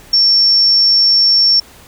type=tone; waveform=sine; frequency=5450 Hz; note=F8; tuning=43 cents flat; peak=-7 dBFS; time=0.13-1.6 s; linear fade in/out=5 ms; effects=pink hiss -41 dBFS RMS until 1.87 s